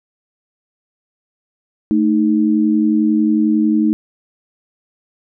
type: tone pair together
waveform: sine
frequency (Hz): 220 / 311.1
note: A3 / D#4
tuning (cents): 0 / 0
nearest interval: tritone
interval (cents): 600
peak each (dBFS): -14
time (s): 1.91-3.93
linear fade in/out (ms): 0
effects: none